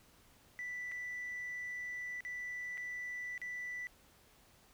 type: tone with dropouts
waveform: sine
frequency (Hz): 1975.5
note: B6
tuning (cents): 0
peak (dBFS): -38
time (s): 0.59-3.87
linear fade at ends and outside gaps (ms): 0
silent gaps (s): 0.915-0.919 / 2.206-2.25 / 2.773-2.778 / 3.378-3.416
effects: tanh soft clip ceiling -37 dBFS + pink hiss -65 dBFS RMS until 4.73 s